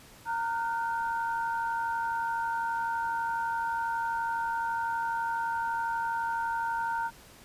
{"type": "tone cluster", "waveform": "sine", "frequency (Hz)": [921, 1420, 1512], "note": ["A#5", "F6", "F#6"], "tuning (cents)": [-21, 28, 37], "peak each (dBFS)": [-29, -37, -38], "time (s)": [0.25, 7.11], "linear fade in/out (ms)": 50, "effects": ["pink hiss -53 dBFS RMS until 7.44 s", "resampled to 32000 Hz"]}